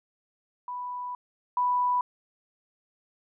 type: tone pair in turn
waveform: sine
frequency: 987.8 / 987.8 Hz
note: B5 / B5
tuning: 0 / 0 cents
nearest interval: unison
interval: 0 cents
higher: neither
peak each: -32 / -22 dBFS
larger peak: second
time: 0.68-1.15 / 1.57-2.01 s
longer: first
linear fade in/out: 2 ms
effects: none